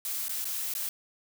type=noise with dropouts; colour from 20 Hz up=blue; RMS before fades=-33 dBFS; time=0.05-0.89 s; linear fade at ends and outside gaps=1 ms; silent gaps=0.283-0.293 / 0.444-0.453 / 0.738-0.75 s; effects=none